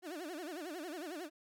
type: tone with vibrato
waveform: 30% pulse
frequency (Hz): 329.6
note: E4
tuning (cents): 0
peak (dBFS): -39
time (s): 0.02-1.3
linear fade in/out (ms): 50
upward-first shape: sine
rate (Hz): 11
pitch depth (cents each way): 220
effects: none